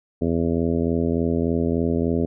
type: harmonic tone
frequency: 83.4 Hz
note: E2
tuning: 21 cents sharp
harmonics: 1 / 2 / 3 / 4 / 5 / 6 / 7 / 8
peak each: -27 / -26 / -23 / -28 / -26 / -33 / -33 / -37 dBFS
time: 0.21-2.26 s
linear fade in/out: 10 ms
effects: none